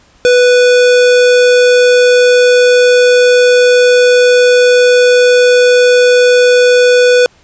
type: tone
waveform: square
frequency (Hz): 493.9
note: B4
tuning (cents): 0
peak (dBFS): -5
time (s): 0.25-7.26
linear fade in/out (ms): 0
effects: pink hiss -47 dBFS RMS until 7.43 s + resampled to 16000 Hz